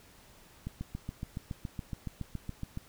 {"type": "click train", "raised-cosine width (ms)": 5, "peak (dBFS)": -24, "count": 16, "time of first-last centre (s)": [0.67, 2.774], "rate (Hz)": 7.13, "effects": ["pink hiss -58 dBFS RMS until 2.88 s"]}